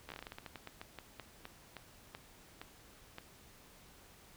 slowing click train, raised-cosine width 0.3 ms, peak -29 dBFS, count 21, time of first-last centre 0.09-3.184 s, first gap 13 ms, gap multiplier 1.22, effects pink hiss -60 dBFS RMS until 4.36 s

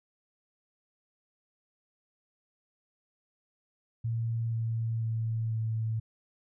sine tone with pitch steps, 114.8 / 113.68 / 112.57 / 111.47 Hz, A#2 / A#2 / A2 / A2, -26 / -43 / +40 / +23 cents, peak -28 dBFS, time 4.04-6 s, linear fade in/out 10 ms, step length 490 ms, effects none

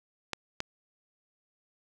clicks, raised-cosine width 0.2 ms, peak -14 dBFS, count 2, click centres 0.333 / 0.604 s, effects none

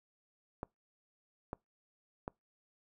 clicks, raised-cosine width 1 ms, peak -24 dBFS, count 3, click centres 0.631 / 1.531 / 2.279 s, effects noise-tail reverb RT60 0.2 s tail -26 dB re dry

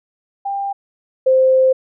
sine tone pair in turn, 795 / 521.8 Hz, G5 / C5, +24 / -5 cents, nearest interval perfect fifth, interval 729 cents, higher first, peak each -19 / -9 dBFS, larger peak second, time 0.45-0.73 / 1.26-1.73 s, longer second, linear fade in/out 10 ms, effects none

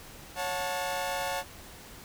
sawtooth chord, F# minor, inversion second, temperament equal with one note detuned, 554.4 / 723.9 / 880 Hz, C#5 / F#5 / A5, 0 / -38 / 0 cents, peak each -31 dBFS, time 0.35-1.44 s, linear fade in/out 50 ms, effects pink hiss -48 dBFS RMS until 2.04 s

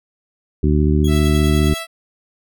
harmonic tone, 74.9 Hz, D2, 35 cents sharp, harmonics 1 / 2 / 3 / 4 / 5, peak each -15 / -18 / -20 / -21 / -22 dBFS, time 0.63-1.74 s, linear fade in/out 5 ms
sawtooth tone with tremolo, 3322 Hz, G#7, in tune, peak -25 dBFS, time 1.04-1.8 s, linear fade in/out 5 ms, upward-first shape triangle, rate 10 Hz, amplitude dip 85%
10% pulse tone, 660 Hz, E5, 2 cents sharp, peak -17 dBFS, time 1.07-1.87 s, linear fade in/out 50 ms
effects none

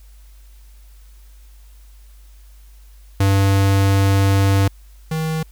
square tone pair in turn, 98 / 158.8 Hz, G2 / D#3, 0 / +36 cents, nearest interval minor sixth, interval 836 cents, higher second, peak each -13 / -20 dBFS, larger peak first, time 3.2-4.68 / 5.11-5.43 s, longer first, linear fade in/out 5 ms, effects added 50 Hz sine -41 dBFS peak until 5.51 s + white hiss -56 dBFS RMS until 5.51 s

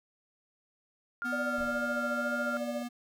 sine tone with vibrato, 1396.9 Hz, F6, in tune, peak -32 dBFS, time 1.22-2.57 s, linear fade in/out 0 ms, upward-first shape square, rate 2 Hz, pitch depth 9 cents each way
square tone with pitch glide, 246.9 to 241.3 Hz, B3 to B3, 0 to -40 cents, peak -36 dBFS, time 1.24-2.89 s, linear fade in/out 20 ms, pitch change -40 cents, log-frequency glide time 1.49-1.62 s
sine tone with tremolo, 587.3 Hz, D5, in tune, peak -31 dBFS, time 1.32-2.83 s, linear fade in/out 10 ms, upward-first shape sine, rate 14 Hz, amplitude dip 75%
brown noise with exponential decay, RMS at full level -46 dBFS, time 1.58-2.41 s, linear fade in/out 2 ms, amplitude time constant 180 ms
effects none

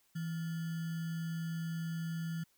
sine tone with sample-and-hold, 164.81 Hz, E3, in tune, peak -35 dBFS, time 0.15-2.44 s, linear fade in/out 10 ms, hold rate 1575 Hz, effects white hiss -72 dBFS RMS until 2.57 s

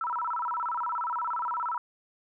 sine tone with vibrato, 1133 Hz, C#6, 37 cents sharp, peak -28 dBFS, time 0.01-1.78 s, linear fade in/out 2 ms, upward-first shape square, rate 17 Hz, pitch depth 270 cents each way, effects none

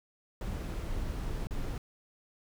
brown noise with dropouts, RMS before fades -35 dBFS, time 0.41-1.78 s, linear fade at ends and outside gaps 2 ms, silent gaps 1.471-1.508 s, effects none

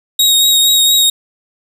sawtooth tone with vibrato, 3771 Hz, A#7, 19 cents sharp, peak -5 dBFS, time 0.19-1.1 s, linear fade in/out 5 ms, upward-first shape triangle, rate 4.3 Hz, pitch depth 23 cents each way, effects none

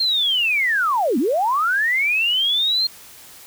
sine linear two-way sweep, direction down then up, 4242 to 215.9 to 4242 Hz, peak -16 dBFS, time 0-2.87 s, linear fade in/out 5 ms, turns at 1.18 s, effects white hiss -43 dBFS RMS until 3.46 s

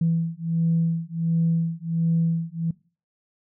sine beating tone pair, 164.81 / 166.21 Hz, E3 / E3, 0 / +15 cents, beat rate 1.4 Hz, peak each -23 dBFS, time 0.01-2.71 s, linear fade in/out 5 ms, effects noise-tail reverb RT60 0.4 s tail -22 dB re dry + tanh soft clip ceiling -13 dBFS

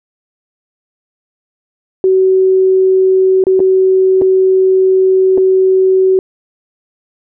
sine tone with dropouts, 377.4 Hz, F#4, 34 cents sharp, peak -6 dBFS, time 2.04-6.19 s, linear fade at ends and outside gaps 1 ms, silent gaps 3.439-3.468 / 3.594-3.602 / 4.214-4.219 / 5.376-5.38 s, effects none

